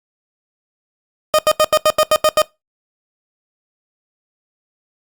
30% pulse tone bursts, 617 Hz, D#5, 15 cents flat, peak -7 dBFS, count 9, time 1.34-2.418 s, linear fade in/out 0 ms, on 46 ms, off 83 ms, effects noise-tail reverb RT60 0.2 s tail -21 dB re dry + Opus 48 kbps

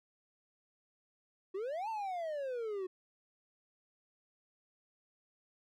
triangle exponential two-way sweep, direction up then down, 363.4 to 915 to 363.4 Hz, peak -34 dBFS, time 1.54-2.87 s, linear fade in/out 10 ms, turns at 1.89 s, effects none

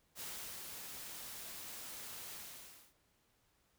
white noise with ADSR envelope, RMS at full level -45 dBFS, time 0.15-2.94 s, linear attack 53 ms, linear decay 400 ms, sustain -3 dB, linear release 610 ms, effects pink hiss -75 dBFS RMS until 3.78 s

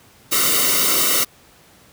white noise with comb filter, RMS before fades -17 dBFS, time 0.31-1.25 s, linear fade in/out 20 ms, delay 1.2 ms, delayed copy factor -1, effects pink hiss -50 dBFS RMS until 1.92 s + high-pass 60 Hz 12 dB/octave

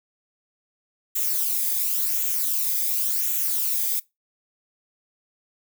violet noise with flanger, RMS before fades -24 dBFS, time 1.15-4 s, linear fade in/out 10 ms, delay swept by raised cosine 0.2 to 0.73 ms, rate 0.92 Hz, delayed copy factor -0.55, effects noise-tail reverb RT60 0.2 s tail -22 dB re dry

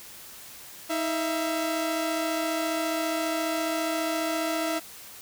sawtooth tone pair together, 317.8 / 670.3 Hz, D#4 / E5, +37 / +29 cents, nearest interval octave + minor second, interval 1292 cents, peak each -25 dBFS, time 0.89-4.8 s, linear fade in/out 20 ms, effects white hiss -45 dBFS RMS until 5.21 s

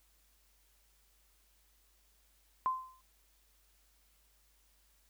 sine tone with exponential decay, 1036 Hz, C6, 17 cents flat, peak -26 dBFS, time 2.66-3.01 s, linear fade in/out 0 ms, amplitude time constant 75 ms, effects added 50 Hz sine -70 dBFS peak until 5.09 s + white hiss -71 dBFS RMS until 5.09 s

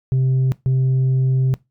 sine tone bursts at uneven times, 130.81 Hz, C3, in tune, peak -11 dBFS, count 2, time 0.12-0.52 / 0.66-1.54 s, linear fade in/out 0 ms, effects noise-tail reverb RT60 0.2 s tail -22 dB re dry + tanh soft clip ceiling -13 dBFS

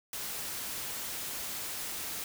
white noise, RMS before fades -38 dBFS, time 0.13-2.24 s, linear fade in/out 2 ms, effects none

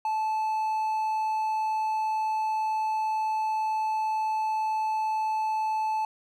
triangle tone, 871 Hz, A5, 18 cents flat, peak -23 dBFS, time 0.05-6.05 s, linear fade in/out 2 ms, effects none

